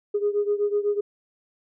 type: beating tone pair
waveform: sine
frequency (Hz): 409.4 / 417.4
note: G#4 / G#4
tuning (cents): -25 / +9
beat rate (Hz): 8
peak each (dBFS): -22 / -25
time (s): 0.14-1.01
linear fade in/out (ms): 10
effects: tanh soft clip ceiling -14 dBFS